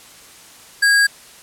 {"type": "tone with sample-and-hold", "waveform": "sine", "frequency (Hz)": 1642, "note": "G#6", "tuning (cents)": -20, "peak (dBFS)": -10, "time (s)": [0.82, 1.07], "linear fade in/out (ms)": 10, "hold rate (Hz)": 6300, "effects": ["white hiss -43 dBFS RMS until 1.42 s", "low-pass 11000 Hz 12 dB/octave"]}